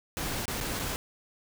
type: noise with dropouts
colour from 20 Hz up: pink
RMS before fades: -33 dBFS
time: 0.17-0.96 s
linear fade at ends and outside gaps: 0 ms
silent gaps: 0.455-0.48 / 0.603-0.61 / 0.792-0.796 s
effects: none